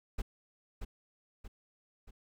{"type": "noise with echo", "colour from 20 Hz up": "brown", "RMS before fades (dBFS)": -33, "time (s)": [0.18, 0.22], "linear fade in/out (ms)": 10, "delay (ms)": 630, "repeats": 3, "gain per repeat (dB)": -6, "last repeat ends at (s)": 2.11, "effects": []}